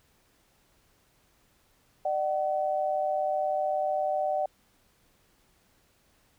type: tone pair together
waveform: sine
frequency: 600 / 756.3 Hz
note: D5 / F#5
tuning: +37 / +38 cents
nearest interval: major third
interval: 401 cents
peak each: -28 dBFS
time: 2.05-4.46 s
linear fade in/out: 5 ms
effects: pink hiss -66 dBFS RMS until 6.38 s